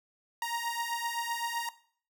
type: beating tone pair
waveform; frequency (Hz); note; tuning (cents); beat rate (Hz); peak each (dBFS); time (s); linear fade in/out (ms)
sawtooth; 932.3 / 940.1; A#5 / A#5; 0 / +14; 7.8; -31; 0.42-1.69; 2
effects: noise-tail reverb RT60 0.5 s tail -17 dB re dry